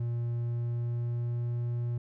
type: tone with pitch glide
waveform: triangle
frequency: 118.6 to 119.63 Hz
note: A#2 to A#2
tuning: +30 to +45 cents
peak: -27 dBFS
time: 0-1.98 s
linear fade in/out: 5 ms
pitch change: +15 cents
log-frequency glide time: 0.37-1.59 s
effects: none